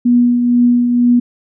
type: tone with tremolo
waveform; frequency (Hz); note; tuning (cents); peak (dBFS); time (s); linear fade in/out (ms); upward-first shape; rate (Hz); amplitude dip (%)
sine; 242.4; B3; -32; -6; 0.05-1.2; 10; triangle; 2.1; 45
effects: none